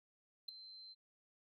sine tone with ADSR envelope, 4102 Hz, C8, 35 cents flat, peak -36 dBFS, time 0.48-0.95 s, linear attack 9 ms, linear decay 4 ms, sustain -16 dB, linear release 32 ms, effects tanh soft clip ceiling -37 dBFS

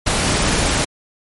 pink noise, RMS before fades -17 dBFS, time 0.06-0.85 s, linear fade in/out 10 ms, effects MP3 48 kbps

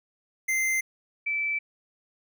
square / sine tone pair in turn, 2081 / 2319 Hz, C7 / D7, -10 / -22 cents, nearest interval major second, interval 188 cents, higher second, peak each -24 / -25 dBFS, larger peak first, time 0.48-0.81 / 1.26-1.59 s, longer neither, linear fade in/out 10 ms, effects none

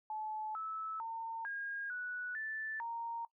sine tone with pitch steps, 863 / 1305 / 908 / 1626 / 1475 / 1758 / 928 Hz, A5 / E6 / A#5 / G#6 / F#6 / A6 / A#5, -34 / -18 / -46 / -37 / -6 / -2 / -8 cents, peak -38 dBFS, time 0.1-3.25 s, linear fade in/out 2 ms, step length 450 ms, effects noise-tail reverb RT60 0.1 s tail -19 dB re dry

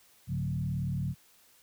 sine tone with frequency modulation, 136.4 Hz, C#3, 28 cents flat, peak -29 dBFS, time 0.27-1.15 s, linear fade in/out 50 ms, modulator 38.2 Hz, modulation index 1.2, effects white hiss -62 dBFS RMS until 1.62 s

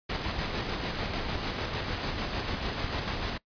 pink noise with tremolo, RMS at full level -31 dBFS, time 0.09-3.38 s, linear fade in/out 10 ms, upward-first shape square, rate 6.7 Hz, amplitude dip 30%, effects noise-tail reverb RT60 0.1 s tail -21 dB re dry + resampled to 11025 Hz

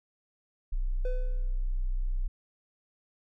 sine tone, 31.3 Hz, B0, 24 cents sharp, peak -26 dBFS, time 0.72-2.28 s, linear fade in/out 10 ms
triangle tone with exponential decay, 503 Hz, B4, 32 cents sharp, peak -30 dBFS, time 1.05-1.65 s, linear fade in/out 2 ms, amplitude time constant 130 ms
effects none

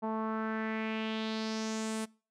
sawtooth tone with low-pass filter sweep, 220 Hz, A3, in tune, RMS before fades -35 dBFS, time 0.02-2.06 s, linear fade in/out 20 ms, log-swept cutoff 880 to 9700 Hz, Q 3, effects noise-tail reverb RT60 0.4 s tail -25 dB re dry

